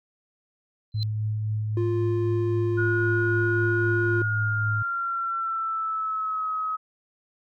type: tone with exponential growth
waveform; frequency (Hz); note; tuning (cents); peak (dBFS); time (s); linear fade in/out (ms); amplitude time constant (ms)
sine; 4071; C8; -48; -27; 0.92-1.03; 0; 23
type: tone with tremolo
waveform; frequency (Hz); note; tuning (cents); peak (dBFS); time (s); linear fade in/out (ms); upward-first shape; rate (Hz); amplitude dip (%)
sine; 107.3; A2; -43; -23; 0.94-4.83; 10; triangle; 3.8; 25
type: tone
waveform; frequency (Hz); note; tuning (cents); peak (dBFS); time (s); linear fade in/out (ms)
triangle; 349.2; F4; 0; -22; 1.77-4.22; 2
type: tone with pitch glide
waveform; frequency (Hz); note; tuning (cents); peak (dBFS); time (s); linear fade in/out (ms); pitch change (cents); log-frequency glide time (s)
sine; 1446 to 1273.4; F#6 to D#6; -40 to +40; -25; 2.77-6.77; 20; -220; 4.04-6.48
effects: none